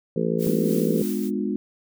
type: harmonic tone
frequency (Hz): 56.2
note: A1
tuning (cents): +37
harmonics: 3 / 4 / 5 / 6 / 7 / 8 / 9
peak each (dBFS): -26 / -27 / -36 / -33 / -28 / -27 / -31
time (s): 0.16-1.02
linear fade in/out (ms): 5
type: noise with tremolo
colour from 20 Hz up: blue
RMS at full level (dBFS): -36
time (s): 0.38-1.31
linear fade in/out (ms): 50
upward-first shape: sine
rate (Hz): 3.3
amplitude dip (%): 45
type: chord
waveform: sine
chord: G# diminished seventh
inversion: none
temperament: just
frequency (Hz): 207.7 / 249.2 / 299 / 358.8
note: G#3 / B3 / D4 / F4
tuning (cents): 0 / +16 / +31 / +47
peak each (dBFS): -26 / -29 / -30 / -30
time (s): 0.47-1.56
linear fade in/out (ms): 0
effects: none